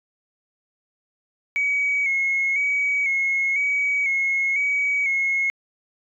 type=tone with vibrato; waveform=sine; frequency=2217 Hz; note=C#7; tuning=in tune; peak=-18 dBFS; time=1.56-5.5 s; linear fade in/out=0 ms; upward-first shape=square; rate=1 Hz; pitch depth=38 cents each way; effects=tanh soft clip ceiling -14 dBFS